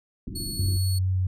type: low-pass noise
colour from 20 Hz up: pink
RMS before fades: -34 dBFS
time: 0.27-0.77 s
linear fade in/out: 2 ms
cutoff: 370 Hz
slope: 96 dB/octave
type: tone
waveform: 20% pulse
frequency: 4391 Hz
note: C#8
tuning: 17 cents flat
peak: -26 dBFS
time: 0.35-0.99 s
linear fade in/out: 10 ms
type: tone with vibrato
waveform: sine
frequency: 93.1 Hz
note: F#2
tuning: 11 cents sharp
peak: -21 dBFS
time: 0.59-1.27 s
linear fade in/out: 5 ms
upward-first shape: triangle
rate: 4.5 Hz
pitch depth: 11 cents each way
effects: resampled to 32000 Hz